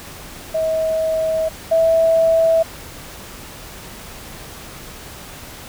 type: tone pair in turn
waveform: sine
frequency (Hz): 640 / 654.2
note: D#5 / E5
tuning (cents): +49 / -13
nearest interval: unison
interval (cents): 38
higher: second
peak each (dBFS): -16 / -11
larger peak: second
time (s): 0.54-1.49 / 1.71-2.63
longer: first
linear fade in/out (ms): 10
effects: pink hiss -36 dBFS RMS until 5.68 s